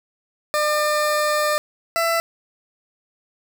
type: tone pair in turn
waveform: 20% pulse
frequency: 601 / 667.9 Hz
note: D5 / E5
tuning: +40 / +23 cents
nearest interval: major second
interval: 183 cents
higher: second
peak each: -13 dBFS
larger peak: neither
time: 0.54-1.58 / 1.96-2.2 s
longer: first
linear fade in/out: 0 ms
effects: none